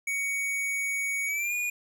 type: tone with pitch glide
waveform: square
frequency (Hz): 2240 to 2443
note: C#7 to D#7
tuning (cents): +18 to -32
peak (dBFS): -28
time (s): 0.07-1.7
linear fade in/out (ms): 5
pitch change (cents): +150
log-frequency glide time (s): 1.26-1.54
effects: 10-bit